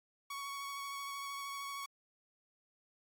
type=tone with vibrato; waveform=sawtooth; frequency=1116 Hz; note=C#6; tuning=11 cents sharp; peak=-37 dBFS; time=0.3-1.86 s; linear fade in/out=5 ms; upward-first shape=triangle; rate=13 Hz; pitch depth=19 cents each way; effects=AAC 64 kbps